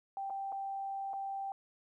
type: tone with dropouts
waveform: sine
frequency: 784 Hz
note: G5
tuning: in tune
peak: -36 dBFS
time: 0.17-1.52 s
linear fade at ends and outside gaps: 1 ms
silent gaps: 0.299-0.304 / 0.521-0.525 / 1.133-1.137 s
effects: 13-bit